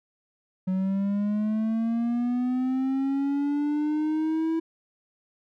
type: linear sweep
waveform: triangle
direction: up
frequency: 185 to 327.4 Hz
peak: -21 dBFS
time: 0.67-4.6 s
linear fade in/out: 10 ms
effects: none